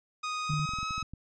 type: tone with pitch glide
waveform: sawtooth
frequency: 1244.5 to 1280.2 Hz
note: D#6 to D#6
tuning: 0 to +49 cents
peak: -28 dBFS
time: 0.23-1.03 s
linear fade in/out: 10 ms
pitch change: +49 cents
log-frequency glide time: 0.43-0.86 s
type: tone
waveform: sine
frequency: 151 Hz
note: D3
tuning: 48 cents sharp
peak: -28 dBFS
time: 0.49-0.66 s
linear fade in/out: 10 ms
type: clicks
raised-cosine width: 5 ms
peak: -29 dBFS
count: 11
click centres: 0.503 / 0.537 / 0.594 / 0.691 / 0.736 / 0.787 / 0.83 / 0.908 / 0.98 / 1.027 / 1.136 s
effects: resampled to 16000 Hz